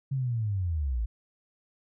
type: linear sweep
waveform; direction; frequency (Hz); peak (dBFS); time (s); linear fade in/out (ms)
sine; down; 138.59 to 51.8; -26; 0.11-1.06; 10
effects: none